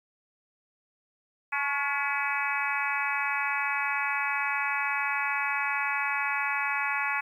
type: harmonic tone with a mistuned harmonic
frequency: 284.3 Hz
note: C#4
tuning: 44 cents sharp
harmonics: 3 / 4 / 5 / 6 / 7 / 8 / 9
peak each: -34 / -34 / -34 / -34 / -34 / -34 / -34 dBFS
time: 1.52-7.21 s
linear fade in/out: 10 ms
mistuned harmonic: 4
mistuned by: -45 cents
effects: 10-bit